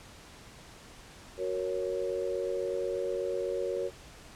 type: chord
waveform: sine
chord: F# major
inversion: none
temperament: equal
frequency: 370 / 466.2 / 554.4 Hz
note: F#4 / A#4 / C#5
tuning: 0 / 0 / 0 cents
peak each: -34 / -34 / -34 dBFS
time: 1.37-3.91 s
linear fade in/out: 50 ms
effects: pink hiss -51 dBFS RMS until 4.35 s + low-pass 9000 Hz 12 dB/octave